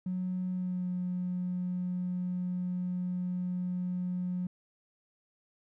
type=tone with pitch glide; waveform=triangle; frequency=183.2 to 180.37 Hz; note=F#3 to F#3; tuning=-17 to -44 cents; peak=-27 dBFS; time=0.06-4.47 s; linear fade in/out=5 ms; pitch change=-27 cents; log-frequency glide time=0.52-0.89 s; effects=tanh soft clip ceiling -28 dBFS